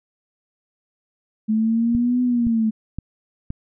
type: exponential two-way sweep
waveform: sine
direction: up then down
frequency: 215.4 to 250.4 to 216.4 Hz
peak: -16 dBFS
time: 1.48-2.71 s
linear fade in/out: 20 ms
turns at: 2.22 s
type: click train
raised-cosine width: 5 ms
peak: -15 dBFS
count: 4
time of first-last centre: 1.95-3.504 s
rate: 1.93 Hz
effects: none